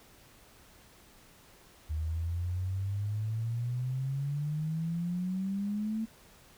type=exponential sweep; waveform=sine; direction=up; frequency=76.3 to 224.7 Hz; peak=-30 dBFS; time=1.89-6.06 s; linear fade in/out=20 ms; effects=pink hiss -58 dBFS RMS until 6.57 s